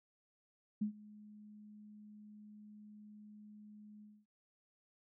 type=tone with ADSR envelope; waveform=sine; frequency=210.3 Hz; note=G#3; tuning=22 cents sharp; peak=-31 dBFS; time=0.81-4.26 s; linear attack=10 ms; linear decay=100 ms; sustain=-22 dB; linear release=240 ms; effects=none